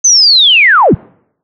sine linear sweep, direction down, 6272 to 66.9 Hz, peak -3 dBFS, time 0.04-0.95 s, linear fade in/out 10 ms, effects noise-tail reverb RT60 0.7 s tail -26 dB re dry

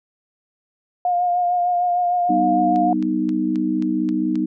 sine tone with vibrato, 710 Hz, F5, 28 cents sharp, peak -16 dBFS, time 1.05-2.93 s, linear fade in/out 2 ms, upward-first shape triangle, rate 6.6 Hz, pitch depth 29 cents each way
sine chord, G augmented, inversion none, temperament equal with one note detuned, 191.96 / 246.9 / 311.1 Hz, G3 / B3 / D#4, -36 / 0 / 0 cents, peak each -25 / -23 / -20 dBFS, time 2.29-4.46 s, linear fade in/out 10 ms
click train, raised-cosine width 0.2 ms, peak -22 dBFS, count 7, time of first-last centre 2.76-4.356 s, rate 3.76 Hz
effects none

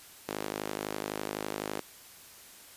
sawtooth tone with high-pass filter, 51.9 Hz, G#1, in tune, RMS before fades -37 dBFS, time 0.28-1.81 s, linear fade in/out 5 ms, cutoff 350 Hz, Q 1.1, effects white hiss -52 dBFS RMS until 2.76 s + resampled to 32000 Hz

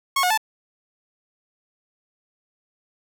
sawtooth tone with pitch steps, 1095 / 725 / 876 Hz, C#6 / F#5 / A5, -22 / -35 / -8 cents, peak -14 dBFS, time 0.16-0.376 s, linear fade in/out 5 ms, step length 72 ms, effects none

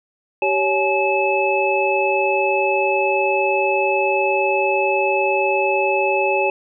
sine tone cluster, 386.9 / 558 / 848 / 2604 Hz, G4 / C#5 / G#5 / E7, -23 / +11 / +36 / -22 cents, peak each -21 dBFS, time 0.42-6.5 s, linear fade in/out 2 ms, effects none

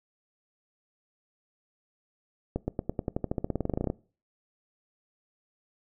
accelerating click train, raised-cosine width 2 ms, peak -15 dBFS, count 22, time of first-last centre 2.56-3.901 s, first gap 120 ms, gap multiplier 0.93, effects noise-tail reverb RT60 0.4 s tail -22 dB re dry

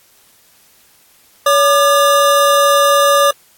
square tone pair together, 566 / 1199.3 Hz, C#5 / D6, +36 / +36 cents, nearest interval octave + minor second, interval 1300 cents, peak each -12 dBFS, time 1.46-3.31 s, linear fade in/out 5 ms, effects white hiss -50 dBFS RMS until 3.57 s + AAC 64 kbps

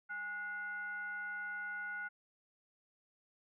sine tone with frequency modulation, 1454 Hz, F#6, 31 cents flat, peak -39 dBFS, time 0.09-2.09 s, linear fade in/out 20 ms, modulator 631 Hz, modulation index 0.48, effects none

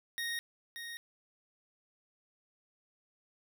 25% pulse tone with echo, 1864.7 Hz, A#6, in tune, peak -31 dBFS, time 0.18-0.39 s, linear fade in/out 0 ms, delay 580 ms, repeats 1, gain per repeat -7 dB, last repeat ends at 0.97 s, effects none

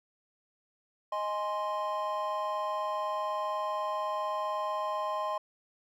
triangle chord, Ab major, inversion second, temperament equal, 622.3 / 830.6 / 1046.5 Hz, Eb5 / Ab5 / C6, 0 / 0 / 0 cents, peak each -33 / -36 / -31 dBFS, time 1.12-5.38 s, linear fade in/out 5 ms, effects none

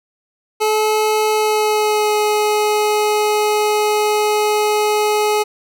25% pulse tone with pitch glide, 430.3 to 422.2 Hz, A4 to G#4, -39 to +29 cents, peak -10 dBFS, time 0.6-5.44 s, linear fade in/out 20 ms, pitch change -32 cents, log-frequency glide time 1.31-2.15 s, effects none

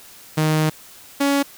sawtooth tone pair in turn, 155.56 / 280.6 Hz, D#3 / C#4, 0 / +21 cents, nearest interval minor seventh, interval 1021 cents, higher second, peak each -12 dBFS, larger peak neither, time 0.37-0.7 / 1.2-1.43 s, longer first, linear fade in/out 10 ms, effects white hiss -44 dBFS RMS until 1.57 s

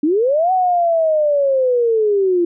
sine linear two-way sweep, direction up then down, 280.6 to 754 to 339.3 Hz, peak -12 dBFS, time 0.03-2.45 s, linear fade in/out 5 ms, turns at 0.52 s, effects none

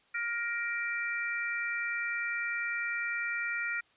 harmonic tone, 470 Hz, A#4, 14 cents sharp, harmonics 3 / 4 / 5, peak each -35 / -35 / -36 dBFS, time 0.14-3.81 s, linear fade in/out 10 ms, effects white hiss -66 dBFS RMS until 3.96 s + resampled to 8000 Hz

